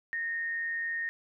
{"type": "tone with amplitude modulation", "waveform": "sine", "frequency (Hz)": 1845, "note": "A#6", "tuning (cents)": -18, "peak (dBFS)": -29, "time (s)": [0.13, 1.09], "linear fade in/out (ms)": 0, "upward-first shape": "sine", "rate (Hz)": 164, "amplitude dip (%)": 30, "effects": []}